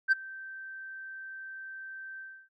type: tone with ADSR envelope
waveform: sine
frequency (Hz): 1557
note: G6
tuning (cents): -12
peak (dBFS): -16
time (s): 0.08-2.49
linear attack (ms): 39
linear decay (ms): 18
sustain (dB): -24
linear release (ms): 300
effects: tanh soft clip ceiling -18 dBFS